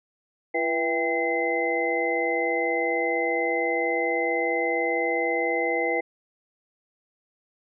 sine tone cluster, 338.9 / 487.7 / 659 / 794 / 2056 Hz, E4 / B4 / E5 / G5 / C7, +48 / -22 / -1 / +22 / -31 cents, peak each -30 / -27 / -31 / -30 / -27 dBFS, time 0.54-6.01 s, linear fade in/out 10 ms, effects none

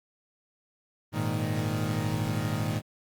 30% pulse chord, Ab suspended second, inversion none, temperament equal, 103.83 / 116.54 / 155.56 Hz, Ab2 / Bb2 / Eb3, 0 / 0 / 0 cents, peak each -29 dBFS, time 1.12-2.82 s, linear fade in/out 50 ms, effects Opus 24 kbps

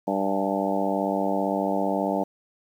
harmonic tone with a mistuned harmonic, 98 Hz, G2, in tune, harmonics 2 / 3 / 4 / 5 / 6 / 7 / 8 / 9, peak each -29 / -29 / -34 / -32 / -29 / -30 / -33 / -32 dBFS, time 0.07-2.24 s, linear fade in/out 10 ms, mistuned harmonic 8, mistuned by +50 cents, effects 9-bit

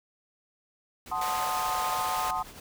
pink noise with tremolo, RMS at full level -44 dBFS, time 1.06-2.6 s, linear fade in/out 2 ms, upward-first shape triangle, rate 10 Hz, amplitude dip 60%
sine chord, F# diminished seventh, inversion none, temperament equal, 740 / 880 / 1046.5 / 1244.5 Hz, F#5 / A5 / C6 / Eb6, 0 / 0 / 0 / 0 cents, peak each -33 dBFS, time 1.11-2.43 s, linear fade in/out 10 ms
pink high-pass noise, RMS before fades -36 dBFS, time 1.21-2.31 s, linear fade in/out 5 ms, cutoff 470 Hz, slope 96 dB/octave
effects none

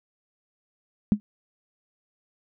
sine tone with exponential decay, 207.7 Hz, G#3, in tune, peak -11 dBFS, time 1.12-1.2 s, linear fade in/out 0 ms, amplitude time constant 16 ms, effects none

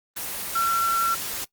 sine tone in noise, 1356 Hz, E6, 49 cents sharp, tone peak -20 dBFS, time 0.55-1.15 s, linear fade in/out 10 ms, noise white, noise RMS -31 dBFS, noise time 0.16-1.45 s, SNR +8 dB, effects noise-tail reverb RT60 0.1 s tail -21 dB re dry + Opus 24 kbps

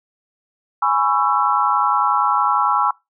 sine chord, C# minor seventh, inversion second, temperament just, 831.5 / 997.9 / 1108.7 / 1330.5 Hz, G#5 / B5 / C#6 / E6, +2 / +18 / 0 / +16 cents, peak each -20 / -21 / -20 / -19 dBFS, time 0.82-2.91 s, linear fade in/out 5 ms, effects noise-tail reverb RT60 0.2 s tail -22 dB re dry

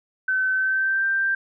sine tone with pitch glide, 1526 to 1575.3 Hz, G6 to G6, -47 to +8 cents, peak -19 dBFS, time 0.28-1.35 s, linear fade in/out 5 ms, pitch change +55 cents, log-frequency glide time 0.52-1.06 s, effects none

